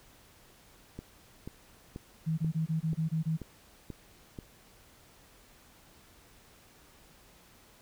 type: click train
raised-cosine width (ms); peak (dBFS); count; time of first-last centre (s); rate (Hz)
3; -27; 8; 0.99-4.388; 2.06
type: tone bursts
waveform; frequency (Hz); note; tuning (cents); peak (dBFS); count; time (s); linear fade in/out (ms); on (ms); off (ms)
sine; 160; D#3; +49; -27; 8; 2.26-3.374; 20; 120; 22
effects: pink hiss -59 dBFS RMS until 7.81 s